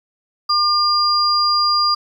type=tone pair together; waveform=sine; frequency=1200 / 4800 Hz; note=D6 / D8; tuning=+37 / +37 cents; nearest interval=2 octaves; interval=2400 cents; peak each=-16 dBFS; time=0.49-1.95 s; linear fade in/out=10 ms; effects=8-bit